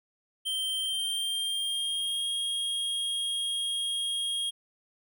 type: tone with pitch glide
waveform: square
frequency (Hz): 3136 to 3260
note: G7 to G#7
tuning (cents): 0 to -33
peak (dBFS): -29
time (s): 0.45-4.51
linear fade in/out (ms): 20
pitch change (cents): +67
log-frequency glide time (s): 0.78-2.27
effects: none